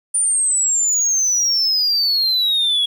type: exponential sweep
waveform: sine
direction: down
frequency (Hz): 9320 to 3322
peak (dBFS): -12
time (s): 0.14-2.86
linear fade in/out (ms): 10
effects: tanh soft clip ceiling -13 dBFS + 8-bit